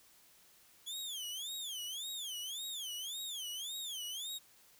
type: tone with vibrato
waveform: sawtooth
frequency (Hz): 3322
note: G#7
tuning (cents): 0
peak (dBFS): -37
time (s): 0.86-4.39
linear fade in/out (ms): 20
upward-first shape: sine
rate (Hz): 1.8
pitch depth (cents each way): 230
effects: white hiss -64 dBFS RMS until 4.79 s